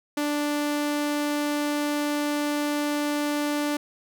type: tone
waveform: sawtooth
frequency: 293.7 Hz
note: D4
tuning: in tune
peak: -20 dBFS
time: 0.17-3.77 s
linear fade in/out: 5 ms
effects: none